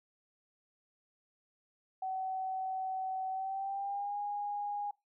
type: tone with pitch glide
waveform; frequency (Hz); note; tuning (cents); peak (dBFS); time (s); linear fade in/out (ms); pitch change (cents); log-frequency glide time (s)
sine; 757 to 820.8; F#5 to G#5; +39 to -21; -34; 2.02-4.91; 5; +140; 3.3-4.18
effects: noise-tail reverb RT60 0.2 s tail -23 dB re dry